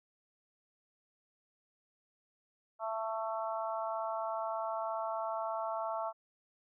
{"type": "harmonic tone", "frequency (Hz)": 222.1, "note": "A3", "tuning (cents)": 16, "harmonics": [3, 4, 5, 6], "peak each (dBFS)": [-37, -39, -41, -43], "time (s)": [2.79, 6.13], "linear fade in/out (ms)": 50, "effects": []}